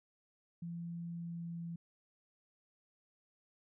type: tone with pitch glide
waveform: sine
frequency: 170 to 168.73 Hz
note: F3 to E3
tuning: -46 to +41 cents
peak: -40 dBFS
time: 0.62-1.76 s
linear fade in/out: 5 ms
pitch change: -13 cents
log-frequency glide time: 1.11-1.62 s
effects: none